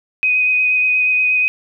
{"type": "tone with vibrato", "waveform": "sine", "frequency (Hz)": 2504, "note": "D#7", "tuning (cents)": 10, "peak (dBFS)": -12, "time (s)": [0.23, 1.48], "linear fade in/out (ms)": 0, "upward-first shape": "triangle", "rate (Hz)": 8.4, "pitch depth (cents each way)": 16, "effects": []}